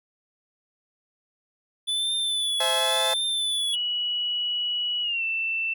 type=tone with vibrato; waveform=square; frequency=3468 Hz; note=A7; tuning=26 cents flat; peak=-24 dBFS; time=1.87-3.76 s; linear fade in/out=20 ms; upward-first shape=triangle; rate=0.91 Hz; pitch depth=69 cents each way
type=chord; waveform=sawtooth; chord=C augmented; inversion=none; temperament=equal with one note detuned; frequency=523.3 / 659.3 / 850.5 Hz; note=C5 / E5 / G#5; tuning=0 / 0 / +41 cents; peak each=-25 dBFS; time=2.6-3.14 s; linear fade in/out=5 ms
type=tone with pitch glide; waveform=sine; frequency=2930 to 2671 Hz; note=F#7 to E7; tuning=-18 to +22 cents; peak=-24 dBFS; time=3.73-5.74 s; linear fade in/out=10 ms; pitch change=-160 cents; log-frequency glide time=5.02-5.23 s
effects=none